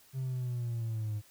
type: linear sweep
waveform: triangle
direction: down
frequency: 133.4 to 103.9 Hz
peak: -29 dBFS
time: 0.13-1.22 s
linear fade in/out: 50 ms
effects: tanh soft clip ceiling -27 dBFS + white hiss -61 dBFS RMS until 1.3 s